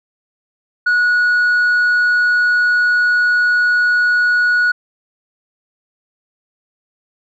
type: tone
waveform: sine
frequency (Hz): 1460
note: F#6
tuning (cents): -24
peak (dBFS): -8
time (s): 0.86-4.72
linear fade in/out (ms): 10
effects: tanh soft clip ceiling -10 dBFS